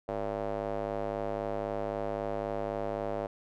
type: tone with band-pass filter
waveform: square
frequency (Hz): 51.91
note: G#1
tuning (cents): 0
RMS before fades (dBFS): -34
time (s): 0.08-3.27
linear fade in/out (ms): 5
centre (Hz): 600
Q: 2.6
effects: none